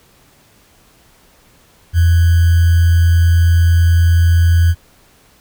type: tone with sample-and-hold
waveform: sine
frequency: 84.6 Hz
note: E2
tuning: 45 cents sharp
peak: -7 dBFS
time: 1.93-4.75 s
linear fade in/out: 50 ms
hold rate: 1575 Hz
effects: pink hiss -50 dBFS RMS until 5.4 s